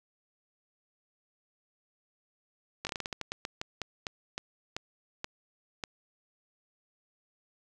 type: slowing click train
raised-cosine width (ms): 0.2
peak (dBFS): -17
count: 18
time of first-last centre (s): 2.85-5.838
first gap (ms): 19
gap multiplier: 1.24
effects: none